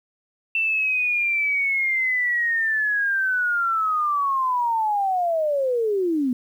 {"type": "linear sweep", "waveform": "sine", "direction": "down", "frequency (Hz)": [2683, 240], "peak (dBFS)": -19, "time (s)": [0.55, 6.33], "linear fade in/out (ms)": 2, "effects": ["9-bit"]}